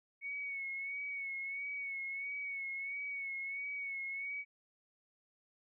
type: tone with vibrato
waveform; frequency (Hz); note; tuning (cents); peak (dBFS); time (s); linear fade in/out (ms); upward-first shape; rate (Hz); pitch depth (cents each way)
sine; 2217; C#7; 0; -38; 0.21-4.45; 50; sine; 1.5; 42
effects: none